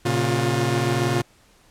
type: tone cluster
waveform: sawtooth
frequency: 116.1 / 136.7 / 355.4 Hz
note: A#2 / C#3 / F4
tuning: -7 / -24 / +30 cents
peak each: -20 dBFS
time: 0.05-1.22 s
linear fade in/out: 10 ms
effects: pink hiss -56 dBFS RMS until 1.7 s + low-pass 11000 Hz 12 dB/octave